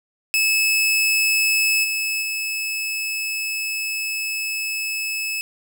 sawtooth tone with level steps, 2600 Hz, E7, 24 cents flat, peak -13 / -18 / -20 dBFS, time 0.34-5.41 s, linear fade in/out 0 ms, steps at 1.83 / 2.21 s, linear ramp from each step 20 ms, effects none

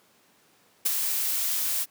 blue noise with ADSR envelope, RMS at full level -21 dBFS, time 0.85-1.86 s, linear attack 13 ms, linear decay 15 ms, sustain -6 dB, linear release 42 ms, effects pink hiss -61 dBFS RMS until 1.9 s + high-pass 200 Hz 12 dB/octave

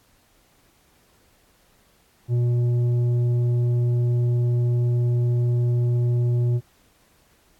sine tone with tanh clipping, 120.8 Hz, B2, 38 cents flat, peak -19 dBFS, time 2.28-6.61 s, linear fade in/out 50 ms, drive 7 dB, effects pink hiss -60 dBFS RMS until 7.59 s + AAC 64 kbps

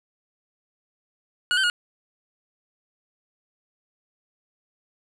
25% pulse tone with pitch steps, 1453 / 1546 / 1441 Hz, F#6 / G6 / F#6, -32 / -24 / -46 cents, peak -15 dBFS, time 1.51-1.699 s, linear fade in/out 0 ms, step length 63 ms, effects low-pass 7000 Hz 12 dB/octave

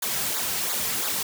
white noise with flanger, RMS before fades -27 dBFS, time 0.02-1.23 s, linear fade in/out 5 ms, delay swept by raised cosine 0.35 to 3.45 ms, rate 2.9 Hz, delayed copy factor -0.8, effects none

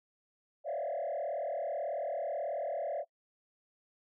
sine tone with frequency modulation, 622.3 Hz, D#5, in tune, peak -31 dBFS, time 0.64-3.05 s, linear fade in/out 50 ms, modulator 38.3 Hz, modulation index 2, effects noise-tail reverb RT60 0.1 s tail -26 dB re dry + tanh soft clip ceiling -30 dBFS

